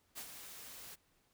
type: noise with ADSR envelope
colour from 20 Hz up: white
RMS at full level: -44 dBFS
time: 0.15-0.96 s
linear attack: 32 ms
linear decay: 70 ms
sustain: -7 dB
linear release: 20 ms
effects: pink hiss -74 dBFS RMS until 1.33 s